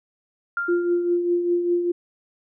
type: tone with exponential decay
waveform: sine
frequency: 1396 Hz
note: F6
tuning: 1 cent flat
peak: -20 dBFS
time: 0.57-1.17 s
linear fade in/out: 2 ms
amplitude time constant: 130 ms
type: tone with tremolo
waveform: sine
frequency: 349.2 Hz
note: F4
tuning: in tune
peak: -16 dBFS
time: 0.68-1.92 s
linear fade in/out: 10 ms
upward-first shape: triangle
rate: 5 Hz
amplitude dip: 55%
effects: none